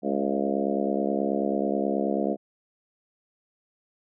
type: harmonic tone with a mistuned harmonic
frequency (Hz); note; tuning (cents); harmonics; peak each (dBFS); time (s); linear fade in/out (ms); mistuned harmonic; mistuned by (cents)
69.3; C#2; 0; 3 / 4 / 5 / 6 / 7 / 8 / 9 / 10; -29 / -30 / -31 / -32 / -32 / -33 / -34 / -34; 0.02-2.37; 50; 9; +21
effects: none